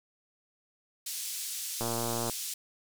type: band-pass noise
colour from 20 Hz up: white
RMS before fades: -37 dBFS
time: 1.06-2.54 s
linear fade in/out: 5 ms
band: 4000 to 11000 Hz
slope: 12 dB/octave
type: click train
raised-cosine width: 1 ms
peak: -20 dBFS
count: 58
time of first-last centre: 1.81-2.297 s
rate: 117 Hz
effects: none